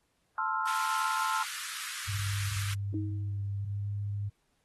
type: chord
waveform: sine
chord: F major seventh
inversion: first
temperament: equal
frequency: 880 / 1046.5 / 1318.5 / 1396.9 Hz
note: A5 / C6 / E6 / F6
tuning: 0 / 0 / 0 / 0 cents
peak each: -34 dBFS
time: 0.38-1.43 s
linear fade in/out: 2 ms
type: high-pass noise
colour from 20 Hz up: pink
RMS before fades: -39 dBFS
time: 0.67-2.74 s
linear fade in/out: 5 ms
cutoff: 1200 Hz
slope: 48 dB/octave
type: tone with pitch glide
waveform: sine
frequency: 100 to 101.75 Hz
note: G2 to G#2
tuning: +35 to -35 cents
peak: -31 dBFS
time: 2.07-4.3 s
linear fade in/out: 20 ms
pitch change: +30 cents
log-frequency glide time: 3.56-3.88 s
type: tone with exponential decay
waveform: sine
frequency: 315.2 Hz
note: D#4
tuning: 23 cents sharp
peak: -30 dBFS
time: 2.94-3.5 s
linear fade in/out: 2 ms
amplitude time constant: 120 ms
effects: pink hiss -75 dBFS RMS until 4.64 s + AAC 32 kbps